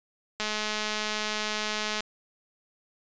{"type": "click train", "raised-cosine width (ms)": 0.2, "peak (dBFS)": -13, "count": 343, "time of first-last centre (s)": [0.4, 2.006], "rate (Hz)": 213, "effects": ["resampled to 16000 Hz"]}